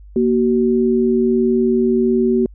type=tone pair together; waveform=sine; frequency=236 / 377.4 Hz; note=A#3 / F#4; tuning=+22 / +34 cents; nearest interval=minor sixth; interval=812 cents; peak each=-15 dBFS; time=0.16-2.46 s; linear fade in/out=2 ms; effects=added 50 Hz sine -37 dBFS peak until 2.54 s